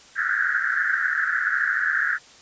white band-pass noise, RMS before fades -23 dBFS, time 0.15-2.19 s, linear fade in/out 50 ms, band 1400 to 1800 Hz, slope 96 dB/octave, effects white hiss -49 dBFS RMS until 2.41 s + resampled to 16000 Hz

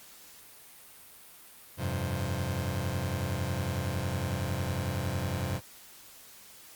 sawtooth chord, F suspended second, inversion none, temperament just, 87.31 / 98.22 / 130.96 Hz, F2 / G2 / C3, 0 / +4 / +2 cents, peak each -30 dBFS, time 1.77-5.61 s, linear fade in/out 50 ms, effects white hiss -52 dBFS RMS until 6.75 s + Opus 48 kbps

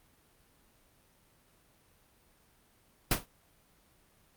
pink noise with exponential decay, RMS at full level -21 dBFS, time 3.11-3.26 s, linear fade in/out 5 ms, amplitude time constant 31 ms, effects pink hiss -66 dBFS RMS until 4.36 s + Opus 32 kbps

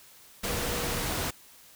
sine tone in noise, 481.7 Hz, B4, 43 cents flat, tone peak -39 dBFS, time 0.44-1.01 s, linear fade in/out 10 ms, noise pink, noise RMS -31 dBFS, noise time 0.43-1.31 s, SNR -11 dB, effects white hiss -54 dBFS RMS until 1.75 s

